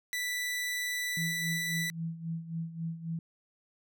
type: tone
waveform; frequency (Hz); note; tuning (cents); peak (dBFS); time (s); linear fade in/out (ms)
sawtooth; 1975.5; B6; 0; -28; 0.13-1.9; 0
type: tone with tremolo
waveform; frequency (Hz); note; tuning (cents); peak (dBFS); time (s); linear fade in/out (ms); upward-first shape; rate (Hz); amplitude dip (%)
sine; 164.81; E3; 0; -31; 1.17-3.19; 2; sine; 3.7; 75
effects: none